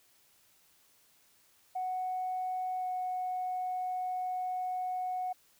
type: tone with pitch glide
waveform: sine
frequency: 740 to 735.7 Hz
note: F#5 to F#5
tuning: 0 to -10 cents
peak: -31 dBFS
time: 1.75-5.33 s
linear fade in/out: 10 ms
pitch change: -10 cents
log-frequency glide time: 2.79-2.85 s
effects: tanh soft clip ceiling -27 dBFS + white hiss -66 dBFS RMS until 5.59 s